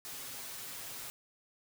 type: noise with comb filter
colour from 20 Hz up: white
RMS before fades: -44 dBFS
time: 0.05-1.1 s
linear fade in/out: 0 ms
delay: 7.3 ms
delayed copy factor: +0.7
effects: none